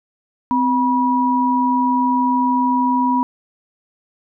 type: tone pair together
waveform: sine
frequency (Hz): 256.9 / 970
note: C4 / B5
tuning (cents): -32 / -31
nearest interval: octave + major seventh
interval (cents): 2301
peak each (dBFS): -17 / -16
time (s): 0.51-3.23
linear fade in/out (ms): 0
effects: none